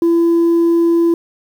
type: tone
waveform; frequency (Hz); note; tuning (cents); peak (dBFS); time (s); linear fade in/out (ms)
sine; 337; E4; +38; -7; 0.02-1.14; 2
effects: tanh soft clip ceiling -8 dBFS + 7-bit